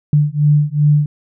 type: beating tone pair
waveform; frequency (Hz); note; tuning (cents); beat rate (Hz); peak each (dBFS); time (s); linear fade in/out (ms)
sine; 146.83 / 149.43; D3 / D3; 0 / +30; 2.6; -13; 0.13-1.06; 2
effects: none